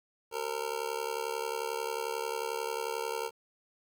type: tone with amplitude modulation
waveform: 25% pulse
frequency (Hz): 458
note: A#4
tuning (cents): -31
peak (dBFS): -25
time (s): 0.31-3.31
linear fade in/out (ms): 50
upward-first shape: sine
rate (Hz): 71.2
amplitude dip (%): 90
effects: 10-bit